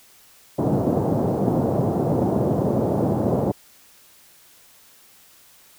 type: band-pass noise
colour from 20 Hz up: pink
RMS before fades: -21 dBFS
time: 0.58-3.52 s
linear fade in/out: 10 ms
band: 110 to 710 Hz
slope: 24 dB/octave
effects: white hiss -52 dBFS RMS until 5.78 s